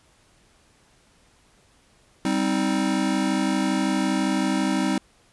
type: chord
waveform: square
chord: C minor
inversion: second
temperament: just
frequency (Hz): 196.22 / 261.6 / 314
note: G3 / C4 / Eb4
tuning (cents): +2 / 0 / +16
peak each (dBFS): -26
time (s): 2.25-4.98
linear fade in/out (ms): 2
effects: pink hiss -59 dBFS RMS until 5.32 s + resampled to 24000 Hz

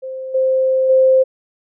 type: tone with level steps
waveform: sine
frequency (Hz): 523.3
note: C5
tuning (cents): 0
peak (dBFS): -24 / -12 / -8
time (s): 0.02-1.24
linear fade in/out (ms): 20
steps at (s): 0.34 / 0.89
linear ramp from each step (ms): 10
effects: none

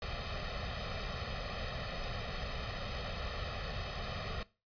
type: noise with comb filter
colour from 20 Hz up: pink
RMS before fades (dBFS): -39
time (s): 0.02-4.43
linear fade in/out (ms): 2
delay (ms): 1.6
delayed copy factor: +0.8
effects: noise-tail reverb RT60 0.3 s tail -20 dB re dry + resampled to 11025 Hz

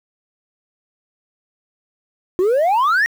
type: exponential sweep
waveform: sine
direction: up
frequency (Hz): 349.2 to 1910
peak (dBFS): -10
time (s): 2.39-3.06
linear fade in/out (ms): 0
effects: tanh soft clip ceiling -12 dBFS + 7-bit

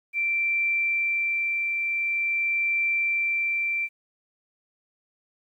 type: tone with tremolo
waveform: sine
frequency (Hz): 2349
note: D7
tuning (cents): 0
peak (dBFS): -21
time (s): 0.13-3.89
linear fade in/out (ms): 50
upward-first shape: triangle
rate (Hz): 0.46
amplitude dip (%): 30
effects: 10-bit

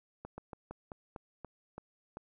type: slowing click train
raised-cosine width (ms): 1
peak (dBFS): -29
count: 9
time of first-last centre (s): 0.25-2.171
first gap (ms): 130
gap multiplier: 1.17
effects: none

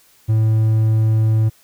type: tone with hard clipping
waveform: triangle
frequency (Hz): 110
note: A2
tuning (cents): 0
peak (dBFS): -13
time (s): 0.28-1.5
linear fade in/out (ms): 20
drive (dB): 6
effects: white hiss -53 dBFS RMS until 1.63 s

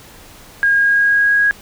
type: tone with pitch glide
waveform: sine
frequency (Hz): 1627 to 1648.8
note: G#6 to G#6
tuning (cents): -36 to -13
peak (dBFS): -10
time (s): 0.63-1.51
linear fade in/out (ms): 0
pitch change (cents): +23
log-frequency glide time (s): 0.76-1.36
effects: pink hiss -41 dBFS RMS until 1.61 s

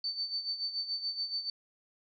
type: tone with tremolo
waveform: sine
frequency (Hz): 4545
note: C#8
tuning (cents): +42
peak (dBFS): -30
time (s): 0.04-1.5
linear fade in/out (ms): 2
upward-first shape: sine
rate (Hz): 7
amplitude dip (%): 70
effects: none

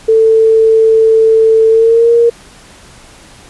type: tone with pitch glide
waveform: sine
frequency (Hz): 444.8 to 468.3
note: A4 to A#4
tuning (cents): +19 to +8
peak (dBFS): -4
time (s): 0.08-2.3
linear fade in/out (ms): 10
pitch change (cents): +89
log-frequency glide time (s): 1.69-2.12
effects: pink hiss -38 dBFS RMS until 3.49 s + resampled to 24000 Hz

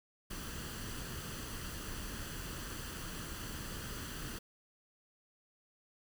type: noise with comb filter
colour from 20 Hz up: pink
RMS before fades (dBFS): -43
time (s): 0.3-4.39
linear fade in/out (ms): 10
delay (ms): 0.66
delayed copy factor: +0.55
effects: none

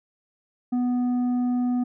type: tone with tanh clipping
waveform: sine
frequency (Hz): 246.9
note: B3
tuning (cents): 0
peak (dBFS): -22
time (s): 0.72-1.84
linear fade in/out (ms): 10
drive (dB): 6
effects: none

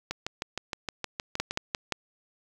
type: two click trains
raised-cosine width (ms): 0.2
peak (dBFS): -14 / -10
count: 10 / 4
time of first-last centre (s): 0.11-1.51 / 1.4-1.923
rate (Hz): 6.43 / 5.74
effects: 8-bit

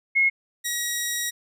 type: tone pair in turn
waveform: sine / 10% pulse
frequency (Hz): 2165 / 1906.3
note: C#7 / A#6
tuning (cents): -41 / +38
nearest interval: major second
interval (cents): 221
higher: first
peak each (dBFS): -16 / -16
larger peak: neither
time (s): 0.15-0.3 / 0.64-1.31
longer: second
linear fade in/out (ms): 20
effects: none

